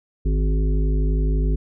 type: harmonic tone with a mistuned harmonic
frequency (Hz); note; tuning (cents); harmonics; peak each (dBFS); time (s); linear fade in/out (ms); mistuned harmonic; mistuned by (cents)
51.91; G#1; 0; 1 / 3 / 5 / 7 / 8; -17 / -27 / -31 / -34 / -35; 0.25-1.56; 10; 3; -32
effects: none